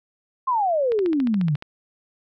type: exponential sweep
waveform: sine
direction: down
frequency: 1081 to 138.59 Hz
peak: -18 dBFS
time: 0.47-1.56 s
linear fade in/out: 10 ms
type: click train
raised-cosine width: 0.3 ms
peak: -19 dBFS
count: 11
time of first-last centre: 0.92-1.624 s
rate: 14.2 Hz
effects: none